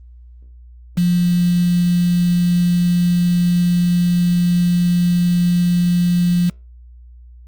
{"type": "tone with quantisation", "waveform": "sine", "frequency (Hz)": 175.5, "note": "F3", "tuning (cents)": 9, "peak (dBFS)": -12, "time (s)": [0.97, 6.5], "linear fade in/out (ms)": 10, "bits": 5, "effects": ["added 60 Hz sine -38 dBFS peak until 7.47 s", "Opus 32 kbps"]}